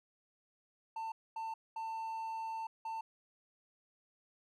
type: tone bursts at uneven times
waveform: triangle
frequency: 895 Hz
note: A5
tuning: 29 cents sharp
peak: -36 dBFS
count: 4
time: 0.96-1.12 / 1.36-1.54 / 1.76-2.67 / 2.85-3.01 s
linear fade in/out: 5 ms
effects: none